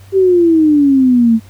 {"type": "exponential sweep", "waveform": "sine", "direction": "down", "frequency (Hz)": [392.7, 220.1], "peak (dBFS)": -6, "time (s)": [0.12, 1.4], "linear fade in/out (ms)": 50, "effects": ["added 97 Hz sine -36 dBFS peak until 1.49 s", "pink hiss -46 dBFS RMS until 1.49 s"]}